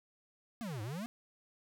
square exponential two-way sweep, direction down then up, 246.9 to 100.9 to 246.9 Hz, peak -39 dBFS, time 0.61-1.06 s, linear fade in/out 0 ms, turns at 0.82 s, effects none

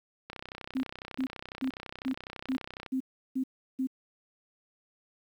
click train, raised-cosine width 0.3 ms, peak -24 dBFS, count 83, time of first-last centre 0.3-2.862 s, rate 32 Hz
sine tone bursts, 261.6 Hz, C4, in tune, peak -27 dBFS, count 8, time 0.75-3.872 s, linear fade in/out 10 ms, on 84 ms, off 350 ms
effects 10-bit

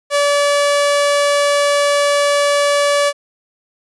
sawtooth tone, 575 Hz, D5, 37 cents flat, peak -8 dBFS, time 0.1-3.13 s, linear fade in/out 50 ms, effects resampled to 24000 Hz

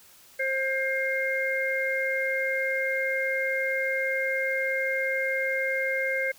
harmonic tone, 531 Hz, C5, 25 cents sharp, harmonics 1 / 3 / 4, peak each -29 / -30 / -28 dBFS, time 0.39-6.32 s, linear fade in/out 10 ms, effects white hiss -54 dBFS RMS until 6.38 s

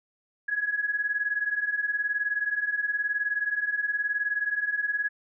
sine beating tone pair, 1661.2 / 1680.2 Hz, G#6 / G#6, 0 / +20 cents, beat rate 19 Hz, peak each -30 / -27 dBFS, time 0.48-5.09 s, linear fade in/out 10 ms, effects none

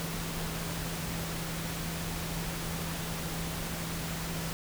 sine tone in noise, 165 Hz, E3, 2 cents sharp, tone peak -37 dBFS, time 0-4.53 s, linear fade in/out 0 ms, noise pink, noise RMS -37 dBFS, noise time 0-4.53 s, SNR -3 dB, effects none

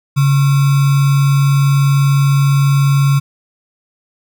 sine tone with sample-and-hold, 139.5 Hz, C#3, 11 cents sharp, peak -8 dBFS, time 0.16-3.2 s, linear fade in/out 20 ms, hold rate 1225 Hz, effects none

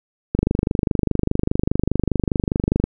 click train, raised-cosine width 3 ms, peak -4 dBFS, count 63, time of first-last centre 0.35-2.84 s, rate 24.9 Hz, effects none

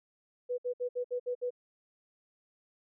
sine tone bursts, 492.8 Hz, B4, 4 cents flat, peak -30 dBFS, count 7, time 0.49-1.506 s, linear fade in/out 20 ms, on 92 ms, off 62 ms, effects none

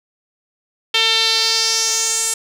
sawtooth tone with band-pass filter sweep, 449 Hz, A4, 35 cents sharp, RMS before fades -17 dBFS, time 0.94-2.34 s, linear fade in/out 5 ms, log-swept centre 3300 to 8100 Hz, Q 3.4, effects none

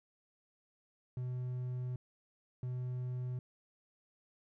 triangle tone bursts at uneven times, 125.5 Hz, B2, 28 cents sharp, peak -34 dBFS, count 2, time 1.17-1.96 / 2.63-3.39 s, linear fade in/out 2 ms, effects none

